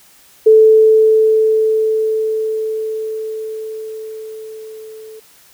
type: tone with level ramp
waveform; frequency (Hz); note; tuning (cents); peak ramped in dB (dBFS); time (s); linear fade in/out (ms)
sine; 438; A4; -8; -3 to -32; 0.46-5.2; 10
effects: white hiss -47 dBFS RMS until 5.53 s